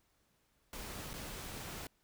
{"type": "noise with dropouts", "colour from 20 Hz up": "pink", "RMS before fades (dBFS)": -45, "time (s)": [0.73, 1.87], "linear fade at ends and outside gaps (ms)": 2, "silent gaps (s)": [1.133, 1.138], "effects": ["pink hiss -75 dBFS RMS until 2.03 s"]}